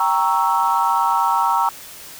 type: chord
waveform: sine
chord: G diminished seventh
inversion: none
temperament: equal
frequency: 784 / 932.3 / 1108.7 / 1318.5 Hz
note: G5 / Bb5 / Db6 / Fb6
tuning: 0 / 0 / 0 / 0 cents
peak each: -22 / -17 / -22 / -21 dBFS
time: 0-1.69 s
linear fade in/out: 2 ms
effects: tanh soft clip ceiling -5 dBFS + white hiss -38 dBFS RMS until 2.19 s